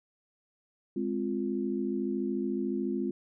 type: chord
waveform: sine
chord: F minor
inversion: first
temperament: equal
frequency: 207.7 / 261.6 / 349.2 Hz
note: Ab3 / C4 / F4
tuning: 0 / 0 / 0 cents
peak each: -33 dBFS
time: 0.96-3.11 s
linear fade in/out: 5 ms
effects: none